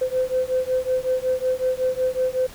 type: beating tone pair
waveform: sine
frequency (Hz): 510 / 515.4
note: C5 / C5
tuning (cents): -44 / -26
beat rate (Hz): 5.4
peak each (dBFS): -22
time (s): 0.01-2.47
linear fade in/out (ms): 10
effects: tanh soft clip ceiling -13 dBFS + pink hiss -43 dBFS RMS until 2.54 s